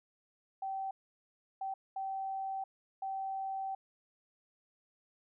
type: tone bursts at uneven times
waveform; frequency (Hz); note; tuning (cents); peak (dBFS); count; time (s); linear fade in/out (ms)
sine; 773; G5; -24; -35; 4; 0.62-0.91 / 1.61-1.74 / 1.96-2.64 / 3.02-3.75; 5
effects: none